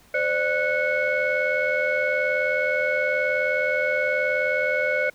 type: tone cluster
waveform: sine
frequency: 517 / 596 / 1478 / 2202 Hz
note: C5 / D5 / F#6 / C#7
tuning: -21 / +25 / -2 / -12 cents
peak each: -25 dBFS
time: 0.14-5.1 s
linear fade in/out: 5 ms
effects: tanh soft clip ceiling -13 dBFS + pink hiss -55 dBFS RMS until 5.14 s